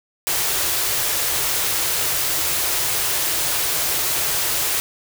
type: band-stop noise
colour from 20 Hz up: white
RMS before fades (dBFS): -21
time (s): 0.27-4.8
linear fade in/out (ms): 0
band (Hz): 170 to 290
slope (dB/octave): 96
effects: none